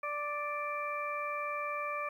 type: harmonic tone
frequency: 587.3 Hz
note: D5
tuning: in tune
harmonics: 1 / 2 / 3 / 4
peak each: -40 / -36 / -46 / -40 dBFS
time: 0.03-2.09 s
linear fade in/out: 5 ms
effects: 11-bit